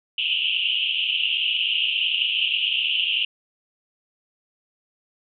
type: band-pass noise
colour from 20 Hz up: white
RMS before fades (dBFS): -23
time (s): 0.18-3.25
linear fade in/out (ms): 5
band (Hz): 2700 to 3100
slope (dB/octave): 96
effects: none